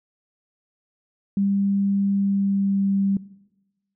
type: tone with pitch glide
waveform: sine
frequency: 198.4 to 196.57 Hz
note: G3 to G3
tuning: +21 to +5 cents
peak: -18 dBFS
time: 1.37-3.17 s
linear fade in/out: 2 ms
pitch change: -16 cents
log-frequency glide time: 2.12-2.9 s
effects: noise-tail reverb RT60 1.0 s tail -19 dB re dry